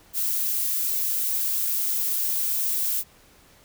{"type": "noise", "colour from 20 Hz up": "violet", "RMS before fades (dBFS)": -25, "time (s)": [0.13, 3.04], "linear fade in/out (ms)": 50, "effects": ["pink hiss -55 dBFS RMS until 3.64 s"]}